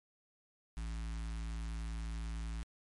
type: tone with notch filter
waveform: square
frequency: 55.4 Hz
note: A1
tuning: 13 cents sharp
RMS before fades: -40 dBFS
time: 0.77-2.63 s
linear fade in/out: 0 ms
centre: 500 Hz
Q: 0.56
effects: MP3 48 kbps